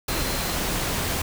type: tone in noise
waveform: sine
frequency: 4129 Hz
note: C8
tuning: 24 cents flat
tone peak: -37 dBFS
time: 0.08-0.55 s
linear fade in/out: 5 ms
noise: pink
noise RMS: -26 dBFS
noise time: 0.08-1.22 s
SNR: -14 dB
effects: none